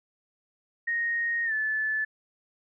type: tone with pitch glide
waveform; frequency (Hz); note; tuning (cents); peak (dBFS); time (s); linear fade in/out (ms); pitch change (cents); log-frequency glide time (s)
sine; 1864.7 to 1739.8; A#6 to A6; 0 to -20; -25; 0.87-2.05; 10; -120; 1.45-1.53
effects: none